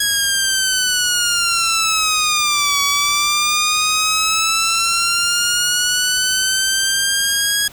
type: linear two-way sweep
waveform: 10% pulse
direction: down then up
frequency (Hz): 1661.2 to 1130 to 1661.2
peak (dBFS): -6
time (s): 0-7.68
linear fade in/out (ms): 5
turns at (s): 2.81
effects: pink hiss -41 dBFS RMS until 7.72 s